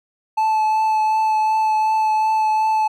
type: tone with vibrato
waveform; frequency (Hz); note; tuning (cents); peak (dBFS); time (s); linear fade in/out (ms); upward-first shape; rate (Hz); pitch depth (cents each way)
triangle; 870; A5; -20; -13; 0.37-2.88; 10; triangle; 2.7; 15
effects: none